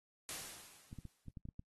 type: noise with exponential decay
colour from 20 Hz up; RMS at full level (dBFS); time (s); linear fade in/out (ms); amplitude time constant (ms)
white; -42; 0.29-1.31; 0; 220
type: clicks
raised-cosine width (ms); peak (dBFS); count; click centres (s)
5; -35; 8; 0.929 / 0.987 / 1.053 / 1.283 / 1.372 / 1.454 / 1.488 / 1.594
effects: noise-tail reverb RT60 0.1 s tail -26 dB re dry + AAC 32 kbps